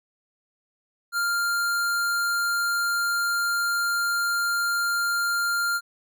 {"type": "tone", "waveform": "square", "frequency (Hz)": 1397, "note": "F6", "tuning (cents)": 0, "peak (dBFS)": -23, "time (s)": [1.12, 5.81], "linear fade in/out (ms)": 50, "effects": []}